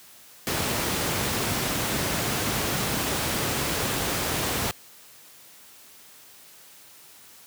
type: noise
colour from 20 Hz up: pink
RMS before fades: -26 dBFS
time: 0.47-4.71 s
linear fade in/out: 0 ms
effects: white hiss -50 dBFS RMS until 7.46 s + high-pass 80 Hz 12 dB/octave